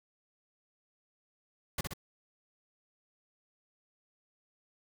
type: noise with echo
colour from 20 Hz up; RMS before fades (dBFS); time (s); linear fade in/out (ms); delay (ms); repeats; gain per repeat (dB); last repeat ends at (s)
pink; -33; 1.78-1.81; 5; 63; 2; -4; 1.936
effects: none